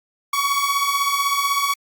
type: beating tone pair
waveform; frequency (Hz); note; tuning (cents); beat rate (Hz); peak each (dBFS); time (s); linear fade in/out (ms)
sawtooth; 1113 / 1129; C#6 / C#6; +7 / +31; 16; -20 / -16; 0.33-1.74; 5
effects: Opus 48 kbps